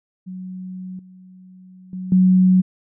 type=tone with level steps; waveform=sine; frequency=185 Hz; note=F#3; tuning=in tune; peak=-29 / -41 / -26 / -10 dBFS; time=0.26-2.62 s; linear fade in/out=20 ms; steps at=0.99 / 1.93 / 2.12 s; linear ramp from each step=2 ms; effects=none